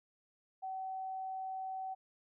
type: tone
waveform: sine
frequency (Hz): 760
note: F#5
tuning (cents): +46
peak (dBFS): -38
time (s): 0.62-1.95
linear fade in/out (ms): 20
effects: none

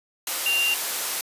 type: tone in noise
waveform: sine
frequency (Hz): 2782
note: F7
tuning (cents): -7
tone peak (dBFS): -20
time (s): 0.46-0.74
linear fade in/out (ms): 2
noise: white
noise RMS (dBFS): -27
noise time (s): 0.27-1.21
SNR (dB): +4
effects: high-pass 400 Hz 12 dB/octave + resampled to 32000 Hz

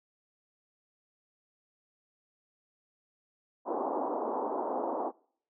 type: band-pass noise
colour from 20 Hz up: white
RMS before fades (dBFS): -33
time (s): 3.65-5.12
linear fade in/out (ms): 50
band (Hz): 250 to 1000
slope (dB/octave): 48
effects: noise-tail reverb RT60 0.6 s tail -26 dB re dry

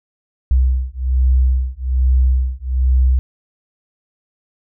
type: beating tone pair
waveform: sine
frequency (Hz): 63.4 / 64.6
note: B1 / C2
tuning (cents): +46 / -21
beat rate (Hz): 1.2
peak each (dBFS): -15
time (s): 0.51-3.19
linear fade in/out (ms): 0
effects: none

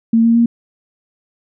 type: tone with pitch steps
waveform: sine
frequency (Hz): 227.6 / 230.8 / 234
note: A#3 / A#3 / A#3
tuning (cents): -41 / -17 / +7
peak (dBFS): -8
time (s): 0.13-0.46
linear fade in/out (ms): 5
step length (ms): 110
effects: none

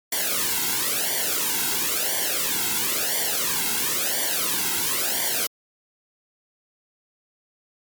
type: noise with flanger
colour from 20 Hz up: white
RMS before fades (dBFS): -24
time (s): 0.12-5.47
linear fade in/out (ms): 5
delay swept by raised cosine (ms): 0.76 to 1.71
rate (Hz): 0.98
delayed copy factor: -0.95
effects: MP3 96 kbps

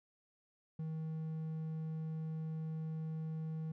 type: tone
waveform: triangle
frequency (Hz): 158.8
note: D#3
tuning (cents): +36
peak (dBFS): -36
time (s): 0.79-3.72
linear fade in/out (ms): 5
effects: none

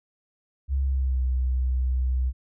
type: tone with pitch glide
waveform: sine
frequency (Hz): 67.8 to 63.63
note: C#2 to C2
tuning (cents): -38 to -48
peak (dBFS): -21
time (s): 0.68-2.33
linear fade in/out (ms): 50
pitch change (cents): -110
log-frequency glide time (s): 0.81-1.24
effects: none

